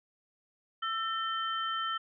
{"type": "tone cluster", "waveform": "sine", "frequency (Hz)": [1330, 1815, 3092], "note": ["E6", "A#6", "G7"], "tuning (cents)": [15, -47, -24], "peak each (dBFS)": [-32, -40, -37], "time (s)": [0.82, 1.98], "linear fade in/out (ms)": 10, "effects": []}